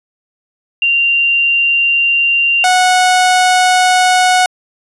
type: tone pair in turn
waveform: sine / sawtooth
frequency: 2774 / 734.7 Hz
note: F7 / F#5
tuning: -12 / -12 cents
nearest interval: octave + major seventh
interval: 2300 cents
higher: first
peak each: -9 / -4 dBFS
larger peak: second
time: 0.82-2.64 / 2.64-4.46 s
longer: neither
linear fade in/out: 2 ms
effects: resampled to 24000 Hz